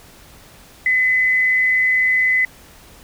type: tone with frequency modulation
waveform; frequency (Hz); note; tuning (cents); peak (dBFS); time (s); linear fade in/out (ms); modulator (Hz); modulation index
sine; 2019; B6; +38; -13; 0.86-2.45; 2; 183; 0.24
effects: pink hiss -45 dBFS RMS until 3.03 s